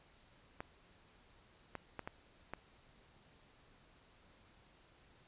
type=clicks; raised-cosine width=0.5 ms; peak=-27 dBFS; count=5; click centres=0.605 / 1.753 / 1.993 / 2.075 / 2.536 s; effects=pink hiss -66 dBFS RMS until 5.27 s + resampled to 8000 Hz